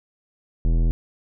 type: tone with tanh clipping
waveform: sine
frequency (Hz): 41.2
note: E1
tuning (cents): 0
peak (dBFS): -18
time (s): 0.65-0.91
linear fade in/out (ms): 0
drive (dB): 16
effects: none